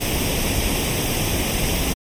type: noise with comb filter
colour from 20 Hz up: pink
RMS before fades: -21 dBFS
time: 0-1.94 s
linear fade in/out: 20 ms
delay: 0.35 ms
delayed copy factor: +0.65
effects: MP3 64 kbps